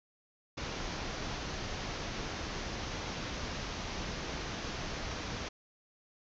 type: low-pass noise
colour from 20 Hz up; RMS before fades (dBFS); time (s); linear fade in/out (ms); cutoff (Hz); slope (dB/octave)
pink; -39; 0.57-5.49; 10; 6500; 96
effects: none